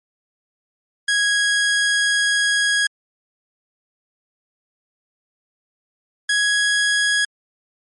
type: tone pair in turn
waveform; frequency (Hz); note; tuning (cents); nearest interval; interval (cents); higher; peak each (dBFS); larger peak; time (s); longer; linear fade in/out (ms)
sawtooth; 1654 / 1663.6; G#6 / G#6; -8 / +2; unison; 10; second; -12; neither; 1.08-2.87 / 6.29-7.25; first; 5
effects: MP3 48 kbps